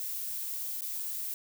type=noise with dropouts; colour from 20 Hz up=violet; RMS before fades=-36 dBFS; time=0-1.34 s; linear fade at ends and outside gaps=1 ms; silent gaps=0.809-0.819 s; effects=none